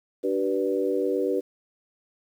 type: harmonic tone with a mistuned harmonic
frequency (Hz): 98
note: G2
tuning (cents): 0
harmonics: 3 / 4 / 5 / 6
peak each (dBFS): -29 / -26 / -26 / -36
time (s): 0.23-1.41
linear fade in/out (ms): 20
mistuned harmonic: 4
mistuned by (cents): -43
effects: 9-bit